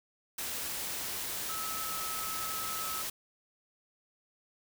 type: tone in noise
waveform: sine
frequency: 1295 Hz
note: E6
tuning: 31 cents flat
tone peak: -39 dBFS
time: 1.49-3.02 s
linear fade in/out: 5 ms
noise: white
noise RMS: -37 dBFS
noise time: 0.38-3.1 s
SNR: -5 dB
effects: none